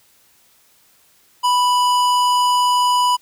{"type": "tone with hard clipping", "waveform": "sine", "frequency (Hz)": 987.8, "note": "B5", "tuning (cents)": 0, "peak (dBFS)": -15, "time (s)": [1.43, 3.17], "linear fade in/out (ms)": 20, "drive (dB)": 16, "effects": ["white hiss -55 dBFS RMS until 3.21 s"]}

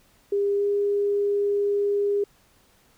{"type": "tone with pitch glide", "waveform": "sine", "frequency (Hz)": [402.7, 406], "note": ["G4", "G#4"], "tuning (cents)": [47, -39], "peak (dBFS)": -20, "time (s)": [0.32, 2.24], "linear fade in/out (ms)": 5, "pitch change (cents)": 14, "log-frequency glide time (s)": [0.57, 0.63], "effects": ["pink hiss -60 dBFS RMS until 2.97 s"]}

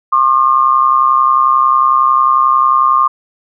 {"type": "tone pair together", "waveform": "sine", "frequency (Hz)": [1070.9, 1202], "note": ["C6", "D6"], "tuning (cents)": [40, 40], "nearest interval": "major second", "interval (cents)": 200, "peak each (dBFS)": -10, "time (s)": [0.12, 3.08], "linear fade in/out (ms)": 10, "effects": []}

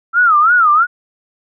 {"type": "tone with vibrato", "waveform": "sine", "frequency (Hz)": 1318.5, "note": "E6", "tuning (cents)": 0, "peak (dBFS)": -7, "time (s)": [0.13, 0.87], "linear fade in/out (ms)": 50, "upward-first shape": "sine", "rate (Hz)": 3, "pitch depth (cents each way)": 190, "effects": []}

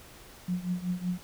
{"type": "tone with tremolo", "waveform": "sine", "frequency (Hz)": 179.7, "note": "F3", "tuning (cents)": 50, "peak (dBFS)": -25, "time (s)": [0.48, 1.18], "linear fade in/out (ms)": 5, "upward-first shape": "triangle", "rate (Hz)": 5.3, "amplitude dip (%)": 90, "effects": ["pink hiss -51 dBFS RMS until 1.23 s"]}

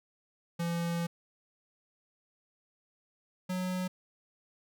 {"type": "tone pair in turn", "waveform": "square", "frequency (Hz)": [170, 183.55], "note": ["F3", "F#3"], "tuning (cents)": [-46, -14], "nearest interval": "minor second", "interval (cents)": 132, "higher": "second", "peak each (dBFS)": [-31, -32], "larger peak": "first", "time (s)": [[0.59, 1.07], [3.49, 3.88]], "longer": "first", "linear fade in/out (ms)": 10, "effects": []}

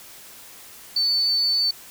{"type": "tone", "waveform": "sine", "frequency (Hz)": 4503, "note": "C#8", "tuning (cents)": 26, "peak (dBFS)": -18, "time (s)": [0.96, 1.71], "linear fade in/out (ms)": 5, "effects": ["white hiss -44 dBFS RMS until 1.9 s"]}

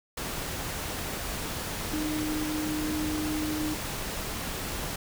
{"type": "tone in noise", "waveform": "sine", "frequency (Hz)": 306.6, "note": "D#4", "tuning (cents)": -25, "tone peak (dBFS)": -29, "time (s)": [1.93, 3.74], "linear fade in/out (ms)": 5, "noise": "pink", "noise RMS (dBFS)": -34, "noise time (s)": [0.17, 4.96], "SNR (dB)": 2, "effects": []}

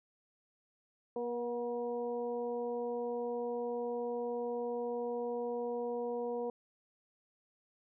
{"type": "harmonic tone with a mistuned harmonic", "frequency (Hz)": 239.6, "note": "A#3", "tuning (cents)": 48, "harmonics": [1, 2, 3, 4], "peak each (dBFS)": [-43, -35, -45, -47], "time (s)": [1.16, 6.5], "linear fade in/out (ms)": 2, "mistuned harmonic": 3, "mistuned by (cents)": 16, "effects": []}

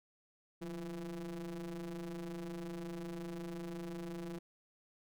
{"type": "ring-modulated tone", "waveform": "square", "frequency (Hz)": 82.41, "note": "E2", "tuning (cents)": 0, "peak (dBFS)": -39, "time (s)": [0.61, 4.39], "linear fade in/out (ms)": 10, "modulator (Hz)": 260, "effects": []}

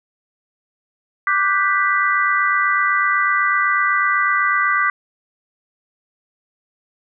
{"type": "chord", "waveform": "sine", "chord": "G major seventh", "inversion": "second", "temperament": "equal", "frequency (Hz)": [1174.7, 1480, 1568, 1975.5], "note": ["D6", "F#6", "G6", "B6"], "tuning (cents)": [0, 0, 0, 0], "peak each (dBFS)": [-18, -23, -22, -19], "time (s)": [1.27, 4.9], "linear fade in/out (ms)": 2, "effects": []}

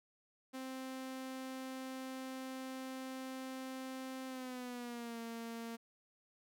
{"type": "tone with pitch glide", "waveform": "sawtooth", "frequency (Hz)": [261.6, 230.4], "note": ["C4", "A#3"], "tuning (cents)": [0, -20], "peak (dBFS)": -39, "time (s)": [0.53, 5.77], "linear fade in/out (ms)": 20, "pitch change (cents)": -220, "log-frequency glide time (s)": [4.27, 5.19], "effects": []}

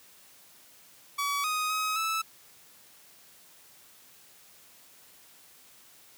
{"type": "tone with pitch steps", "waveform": "sawtooth", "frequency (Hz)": [1138, 1249, 1268, 1310], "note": ["C#6", "D#6", "D#6", "E6"], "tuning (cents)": [45, 6, 32, -11], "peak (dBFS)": -24, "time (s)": [1.18, 2.22], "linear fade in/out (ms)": 10, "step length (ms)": 260, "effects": ["white hiss -56 dBFS RMS until 6.17 s", "high-pass 80 Hz 12 dB/octave"]}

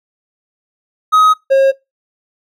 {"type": "tone pair in turn", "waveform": "triangle", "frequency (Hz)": [1263, 540.2], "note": ["D#6", "C#5"], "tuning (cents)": [26, -45], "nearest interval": "octave + minor third", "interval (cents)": 1471, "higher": "first", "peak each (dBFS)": -4, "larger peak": "neither", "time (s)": [[1.12, 1.34], [1.5, 1.72]], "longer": "neither", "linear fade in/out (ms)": 20, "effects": ["noise-tail reverb RT60 0.2 s tail -22 dB re dry"]}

